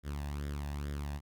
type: tone with flanger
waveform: sawtooth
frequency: 72.1 Hz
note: D2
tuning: 31 cents flat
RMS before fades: -38 dBFS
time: 0.03-1.21 s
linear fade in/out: 50 ms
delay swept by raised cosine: 0.57 to 1.15 ms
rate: 2.3 Hz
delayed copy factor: +0.65
effects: none